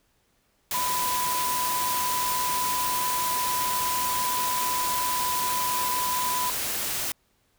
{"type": "tone in noise", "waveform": "sine", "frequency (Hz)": 995, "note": "B5", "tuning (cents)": 13, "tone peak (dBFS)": -26, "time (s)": [0.74, 6.5], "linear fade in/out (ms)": 2, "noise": "white", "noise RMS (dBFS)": -29, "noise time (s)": [0.71, 7.12], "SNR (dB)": 0, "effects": ["pink hiss -68 dBFS RMS until 7.58 s"]}